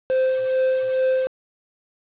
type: tone with tremolo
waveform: triangle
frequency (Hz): 520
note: C5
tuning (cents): -11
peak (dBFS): -14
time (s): 0.1-1.27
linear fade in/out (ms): 0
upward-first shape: sine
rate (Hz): 2.3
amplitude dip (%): 40
effects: resampled to 8000 Hz + 7-bit